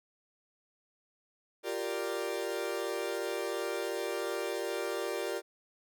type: chord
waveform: 40% pulse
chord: G minor seventh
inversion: third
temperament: equal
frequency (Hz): 349.2 / 392 / 466.2 / 587.3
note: F4 / G4 / Bb4 / D5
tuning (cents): 0 / 0 / 0 / 0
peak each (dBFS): -39 / -37 / -37 / -38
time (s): 1.63-5.42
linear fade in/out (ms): 50
effects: none